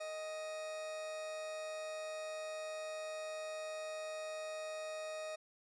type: tone with amplitude modulation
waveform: 40% pulse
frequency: 625 Hz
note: D#5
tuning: 8 cents sharp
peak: -39 dBFS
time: 0-5.36 s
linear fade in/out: 10 ms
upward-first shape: sine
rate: 177 Hz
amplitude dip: 30%
effects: resampled to 22050 Hz